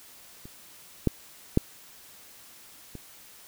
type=clicks; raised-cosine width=3 ms; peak=-30 / -8 / -6 / -26 dBFS; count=4; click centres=0.455 / 1.073 / 1.574 / 2.953 s; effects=white hiss -51 dBFS RMS until 3.47 s